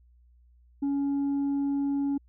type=tone; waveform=sine; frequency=280.3 Hz; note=C#4; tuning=19 cents sharp; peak=-22 dBFS; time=0.82-2.18 s; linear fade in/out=10 ms; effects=tanh soft clip ceiling -24 dBFS + added 60 Hz sine -56 dBFS peak until 2.28 s